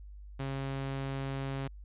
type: tone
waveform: sawtooth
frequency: 135.9 Hz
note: C#3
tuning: 34 cents flat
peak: -30 dBFS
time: 0.39-1.68 s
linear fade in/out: 10 ms
effects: added 50 Hz sine -45 dBFS peak until 1.84 s + resampled to 8000 Hz